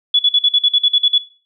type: tone bursts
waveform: sine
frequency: 3412 Hz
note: G#7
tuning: 46 cents sharp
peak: -9 dBFS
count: 11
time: 0.14-1.181 s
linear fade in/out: 5 ms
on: 51 ms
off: 48 ms
effects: noise-tail reverb RT60 0.4 s tail -17 dB re dry